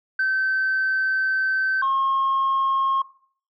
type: tone pair in turn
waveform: sine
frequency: 1542 / 1077.8 Hz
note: G6 / C#6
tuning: -29 / -49 cents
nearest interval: tritone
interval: 620 cents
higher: first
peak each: -17 dBFS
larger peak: neither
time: 0.19-1.82 / 1.82-3.02 s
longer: first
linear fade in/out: 5 ms
effects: noise-tail reverb RT60 0.5 s tail -17 dB re dry + tanh soft clip ceiling -16 dBFS